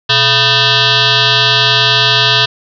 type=tone with frequency modulation; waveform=sine; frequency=123.47 Hz; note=B2; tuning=in tune; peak=-7 dBFS; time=0.09-2.46 s; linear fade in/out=10 ms; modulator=554 Hz; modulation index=7.6; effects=none